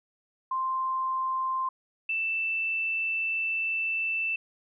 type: tone pair in turn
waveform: sine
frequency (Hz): 1046.5 / 2657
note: C6 / E7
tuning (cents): 0 / +13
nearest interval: octave + major third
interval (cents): 1613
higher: second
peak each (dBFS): -26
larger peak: neither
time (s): 0.51-1.69 / 2.09-4.36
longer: second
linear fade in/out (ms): 5
effects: none